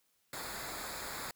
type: noise with comb filter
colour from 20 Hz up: pink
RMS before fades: -42 dBFS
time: 0.33-1.31 s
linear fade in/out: 2 ms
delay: 0.34 ms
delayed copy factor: -0.75
effects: white hiss -75 dBFS RMS until 1.35 s